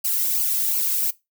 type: noise with flanger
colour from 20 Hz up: violet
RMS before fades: -22 dBFS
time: 0.04-1.11 s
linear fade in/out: 10 ms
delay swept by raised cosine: 0.54 to 1.74 ms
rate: 2.8 Hz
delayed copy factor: -0.9
effects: noise-tail reverb RT60 0.2 s tail -19 dB re dry